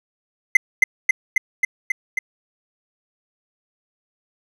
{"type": "tone with echo", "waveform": "triangle", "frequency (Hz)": 2059, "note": "C7", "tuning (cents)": -28, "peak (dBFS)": -4, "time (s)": [0.55, 0.57], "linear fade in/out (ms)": 5, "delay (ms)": 270, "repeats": 6, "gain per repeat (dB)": -2, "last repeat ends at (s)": 2.19, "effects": []}